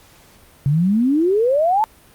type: exponential sweep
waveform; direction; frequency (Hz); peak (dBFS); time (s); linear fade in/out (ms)
sine; up; 134.9 to 896; -13; 0.66-1.84; 0
effects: pink hiss -49 dBFS RMS until 2.14 s + Opus 48 kbps